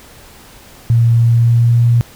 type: tone with pitch glide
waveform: sine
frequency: 116.54 to 118.58 Hz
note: A#2 to A#2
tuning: 0 to +30 cents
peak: -7 dBFS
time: 0.9-2.01 s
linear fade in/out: 0 ms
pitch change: +30 cents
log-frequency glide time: 1.17-1.85 s
effects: pink hiss -40 dBFS RMS until 2.15 s